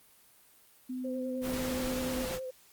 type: tone with pitch glide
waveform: sine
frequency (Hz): 254.3 to 252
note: C4 to B3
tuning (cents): -49 to +35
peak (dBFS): -34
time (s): 0.89-2.25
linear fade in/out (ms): 10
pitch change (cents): -16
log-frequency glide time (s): 1.05-1.77
type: tone with vibrato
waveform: sine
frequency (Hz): 517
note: C5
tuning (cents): -21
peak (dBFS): -36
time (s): 1.04-2.51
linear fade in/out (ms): 10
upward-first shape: sine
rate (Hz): 9.6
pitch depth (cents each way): 29
type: noise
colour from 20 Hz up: pink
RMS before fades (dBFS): -38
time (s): 1.41-2.4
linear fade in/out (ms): 50
effects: white hiss -61 dBFS RMS until 2.72 s + Opus 32 kbps